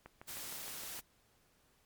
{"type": "click train", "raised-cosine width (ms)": 0.5, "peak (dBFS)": -34, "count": 7, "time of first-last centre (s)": [0.06, 0.99], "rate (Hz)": 6.45}
{"type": "noise", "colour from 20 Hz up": "white", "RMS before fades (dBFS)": -45, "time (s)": [0.27, 1.01], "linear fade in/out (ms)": 20}
{"effects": ["pink hiss -71 dBFS RMS until 1.85 s", "MP3 96 kbps"]}